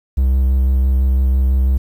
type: tone with vibrato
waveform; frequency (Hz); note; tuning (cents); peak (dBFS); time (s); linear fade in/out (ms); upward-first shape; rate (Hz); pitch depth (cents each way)
triangle; 65.41; C2; 0; -9; 0.17-1.78; 10; square; 6; 13
effects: 8-bit